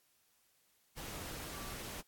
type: tone in noise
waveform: sine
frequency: 1159 Hz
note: D6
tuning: 23 cents flat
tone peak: -52 dBFS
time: 1.52-1.74 s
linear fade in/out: 20 ms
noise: pink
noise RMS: -45 dBFS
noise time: 0.96-2.02 s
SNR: -10 dB
effects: white hiss -73 dBFS RMS until 2.07 s + AAC 64 kbps